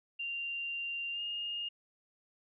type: tone with pitch glide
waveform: sine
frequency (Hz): 2779 to 2837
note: F7 to F7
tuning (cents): -9 to +27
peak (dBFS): -35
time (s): 0.19-1.69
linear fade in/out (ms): 10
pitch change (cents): +36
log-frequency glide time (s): 1.12-1.21
effects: none